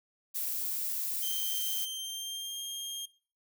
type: noise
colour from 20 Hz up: violet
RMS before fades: -34 dBFS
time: 0.34-1.86 s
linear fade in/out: 20 ms
type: tone with pitch glide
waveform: sawtooth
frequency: 3136 to 3217 Hz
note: G7 to G7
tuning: 0 to +44 cents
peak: -33 dBFS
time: 1.22-3.06 s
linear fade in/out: 10 ms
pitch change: +44 cents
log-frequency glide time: 1.89-2.62 s
effects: noise-tail reverb RT60 0.4 s tail -19 dB re dry